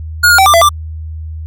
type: tone with pitch steps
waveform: square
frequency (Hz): 1437 / 1423 / 771 / 1187 / 672 / 1180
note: F6 / F6 / G5 / D6 / E5 / D6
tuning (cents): +49 / +32 / -29 / +18 / +33 / +8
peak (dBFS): -5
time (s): 0.23-0.692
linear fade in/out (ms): 10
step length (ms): 77
effects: added 79 Hz sine -21 dBFS peak until 1.46 s